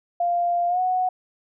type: tone with pitch glide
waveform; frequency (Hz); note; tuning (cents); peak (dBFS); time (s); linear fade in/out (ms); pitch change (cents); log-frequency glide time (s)
sine; 697 to 737.6; F5 to F#5; -4 to -6; -19; 0.2-1.09; 5; +98; 0.68-0.8
effects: none